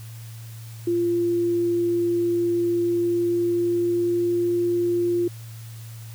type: tone with pitch glide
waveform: sine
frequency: 345.3 to 348.3 Hz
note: F4 to F4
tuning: -20 to -5 cents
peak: -19 dBFS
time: 0.87-5.28 s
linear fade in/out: 5 ms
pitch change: +15 cents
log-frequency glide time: 2.71-4.54 s
effects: added 113 Hz sine -36 dBFS peak until 6.14 s + white hiss -48 dBFS RMS until 6.14 s